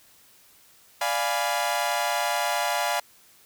sawtooth chord, D diminished seventh, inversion none, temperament equal, 587.3 / 698.5 / 830.6 / 987.8 Hz, D5 / F5 / Ab5 / Cb6, 0 / 0 / 0 / 0 cents, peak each -27 / -24 / -25 / -27 dBFS, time 1.01-3 s, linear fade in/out 5 ms, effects white hiss -56 dBFS RMS until 3.45 s

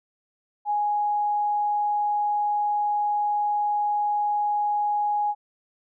sine tone, 830.6 Hz, G#5, in tune, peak -21 dBFS, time 0.65-5.35 s, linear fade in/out 50 ms, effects none

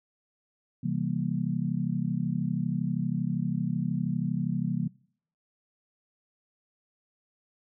sine chord, C dominant seventh, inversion none, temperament just, 130.81 / 163.52 / 196.22 / 235.5 Hz, C3 / E3 / G3 / Bb3, 0 / -14 / +2 / +18 cents, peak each -33 / -30 / -33 / -33 dBFS, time 0.83-4.88 s, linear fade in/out 10 ms, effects noise-tail reverb RT60 0.6 s tail -23 dB re dry

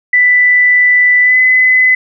sine tone with pitch glide, 1984 to 2019 Hz, B6 to B6, +7 to +38 cents, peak -5 dBFS, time 0.13-1.95 s, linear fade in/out 5 ms, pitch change +31 cents, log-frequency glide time 1.22-1.38 s, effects none

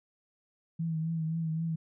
sine tone with vibrato, 161.9 Hz, E3, 31 cents flat, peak -29 dBFS, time 0.79-1.76 s, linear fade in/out 10 ms, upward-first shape triangle, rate 3.8 Hz, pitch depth 48 cents each way, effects none

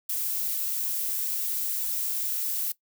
violet noise, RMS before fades -29 dBFS, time 0.09-2.72 s, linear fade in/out 5 ms, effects noise-tail reverb RT60 0.1 s tail -18 dB re dry

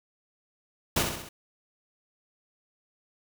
pink noise with echo, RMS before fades -25 dBFS, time 0.96-1.03 s, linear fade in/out 5 ms, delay 65 ms, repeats 4, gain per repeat -5 dB, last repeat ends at 1.29 s, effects none

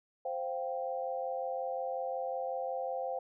sine chord, C suspended fourth, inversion none, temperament equal, 523.3 / 698.5 / 784 Hz, C5 / F5 / G5, 0 / 0 / 0 cents, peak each -36 / -39 / -39 dBFS, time 0.25-3.19 s, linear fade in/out 5 ms, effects none

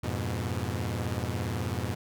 sawtooth chord, F diminished, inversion none, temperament equal with one note detuned, 87.31 / 103.83 / 122.05 Hz, F2 / Ab2 / Cb3, 0 / 0 / -20 cents, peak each -30 dBFS, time 0.03-1.95 s, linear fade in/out 10 ms, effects none

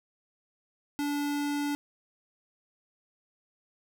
square tone, 289.3 Hz, D4, 26 cents flat, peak -29 dBFS, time 0.99-1.75 s, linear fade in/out 0 ms, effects none

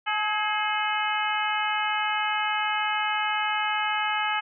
harmonic tone with a mistuned harmonic, 426.5 Hz, G#4, 46 cents sharp, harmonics 2 / 3 / 4 / 5 / 6 / 7, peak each -28 / -30 / -31 / -32 / -33 / -33 dBFS, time 0.06-4.41 s, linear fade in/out 20 ms, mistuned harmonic 4, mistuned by -54 cents, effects none

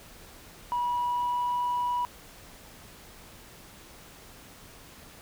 sine tone with pitch glide, 970 to 976.7 Hz, B5 to B5, -31 to -20 cents, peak -24 dBFS, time 0.72-2.05 s, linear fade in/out 0 ms, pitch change +11 cents, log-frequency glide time 0.85-1.55 s, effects tanh soft clip ceiling -23 dBFS + pink hiss -50 dBFS RMS until 5.21 s

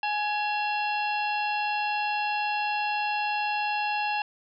harmonic tone with a mistuned harmonic, 837 Hz, G#5, 13 cents sharp, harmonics 1 / 2 / 3 / 4 / 5 / 6, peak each -27 / -35 / -31 / -43 / -42 / -45 dBFS, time 0.03-4.22 s, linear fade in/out 2 ms, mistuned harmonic 3, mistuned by +140 cents, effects none

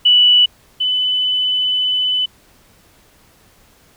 sine tone pair in turn, 2960 / 3005 Hz, F#7 / F#7, 0 / +26 cents, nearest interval unison, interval 26 cents, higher second, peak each -7 / -14 dBFS, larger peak first, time 0.05-0.46 / 0.8-2.26 s, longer second, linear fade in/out 10 ms, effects pink hiss -51 dBFS RMS until 3.96 s

